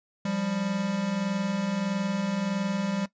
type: tone pair together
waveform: square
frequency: 176.13 / 197.7 Hz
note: F3 / G3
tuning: +15 / +15 cents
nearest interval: major second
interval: 200 cents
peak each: -33 / -28 dBFS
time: 0.25-3.06 s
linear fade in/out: 5 ms
effects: noise-tail reverb RT60 0.1 s tail -18 dB re dry + resampled to 16000 Hz